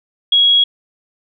sine tone, 3317 Hz, G#7, 3 cents flat, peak -8 dBFS, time 0.32-0.64 s, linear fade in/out 5 ms, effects none

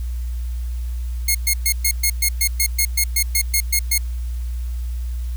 5% pulse tone bursts, 2156 Hz, C#7, 49 cents flat, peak -5 dBFS, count 15, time 1.28-3.98 s, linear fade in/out 5 ms, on 68 ms, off 120 ms, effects added 60 Hz sine -22 dBFS peak until 5.36 s + white hiss -48 dBFS RMS until 5.36 s

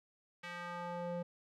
square tone with band-pass filter sweep, 174.61 Hz, F3, in tune, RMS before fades -42 dBFS, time 0.43-1.23 s, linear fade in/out 10 ms, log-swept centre 2200 to 420 Hz, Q 1.5, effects none

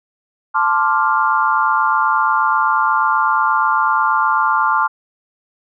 sine chord, D minor seventh, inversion second, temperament equal, 880 / 1046.5 / 1174.7 / 1396.9 Hz, A5 / C6 / D6 / F6, 0 / 0 / 0 / 0 cents, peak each -18 dBFS, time 0.54-4.88 s, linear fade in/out 20 ms, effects none

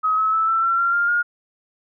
sine tone with pitch steps, 1271 / 1291.7 / 1312.8 / 1334.2 / 1355.9 / 1378.1 / 1400.5 / 1423.4 Hz, D#6 / E6 / E6 / E6 / E6 / F6 / F6 / F6, +36 / -36 / -8 / +20 / +48 / -23 / +4 / +33 cents, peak -16 dBFS, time 0.03-1.23 s, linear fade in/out 20 ms, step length 150 ms, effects none

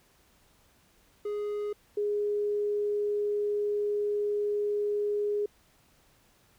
triangle / sine tone pair in turn, 415.3 / 413.8 Hz, G#4 / G#4, 0 / -6 cents, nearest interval unison, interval 6 cents, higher first, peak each -28 / -26 dBFS, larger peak second, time 1.25-1.73 / 1.97-5.46 s, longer second, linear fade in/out 5 ms, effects pink hiss -64 dBFS RMS until 6.58 s

